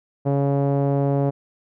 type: tone with low-pass filter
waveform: sawtooth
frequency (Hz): 139.9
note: C#3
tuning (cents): +16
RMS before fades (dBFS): -20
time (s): 0.25-1.31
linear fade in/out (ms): 20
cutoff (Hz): 620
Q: 1.9
effects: none